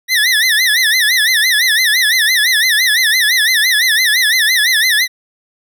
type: tone with vibrato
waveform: 25% pulse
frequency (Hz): 1867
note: A#6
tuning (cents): +2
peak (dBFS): -6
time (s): 0.08-5.08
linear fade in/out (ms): 50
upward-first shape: sine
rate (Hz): 5.9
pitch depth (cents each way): 180
effects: none